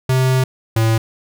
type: tone pair in turn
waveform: square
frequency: 129.9 / 112.4 Hz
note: C3 / A2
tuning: -12 / +37 cents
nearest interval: minor third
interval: 251 cents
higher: first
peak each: -13 dBFS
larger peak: neither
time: 0.09-0.44 / 0.76-0.98 s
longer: first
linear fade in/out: 5 ms
effects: none